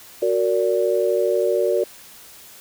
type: chord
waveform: sine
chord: Gb augmented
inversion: none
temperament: just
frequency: 370 / 462.5 / 578.1 Hz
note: Gb4 / Bb4 / D5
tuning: 0 / -14 / -27 cents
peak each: -21 dBFS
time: 0.22-1.84 s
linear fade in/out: 5 ms
effects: white hiss -44 dBFS RMS until 2.6 s